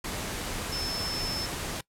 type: tone in noise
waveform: sine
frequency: 5274 Hz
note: E8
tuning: in tune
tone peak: -32 dBFS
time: 0.72-1.46 s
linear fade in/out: 5 ms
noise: pink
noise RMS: -34 dBFS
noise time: 0.04-1.81 s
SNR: -1 dB
effects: noise-tail reverb RT60 0.1 s tail -22 dB re dry + low-pass 12000 Hz 12 dB/octave